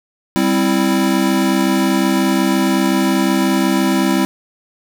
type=chord; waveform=square; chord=C major; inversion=second; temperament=equal; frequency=196 / 261.6 / 329.6 Hz; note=G3 / C4 / E4; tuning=0 / 0 / 0 cents; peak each=-18 dBFS; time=0.36-4.25 s; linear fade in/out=0 ms; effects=none